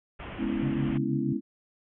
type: low-pass noise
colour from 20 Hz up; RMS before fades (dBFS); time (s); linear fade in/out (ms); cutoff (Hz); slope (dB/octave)
pink; -40; 0.19-0.98; 10; 3200; 96
type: chord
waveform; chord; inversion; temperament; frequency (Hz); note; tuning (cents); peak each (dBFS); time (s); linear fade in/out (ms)
sine; C# minor seventh; second; equal; 207.7 / 246.9 / 277.2 / 329.6; G#3 / B3 / C#4 / E4; 0 / 0 / 0 / 0; -32; 0.37-1.41; 50
type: tone with tremolo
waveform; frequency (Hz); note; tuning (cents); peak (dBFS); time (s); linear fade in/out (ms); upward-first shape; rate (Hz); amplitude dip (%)
sine; 139.1; C#3; +6; -27; 0.62-1.33; 5; sine; 6.2; 70
effects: none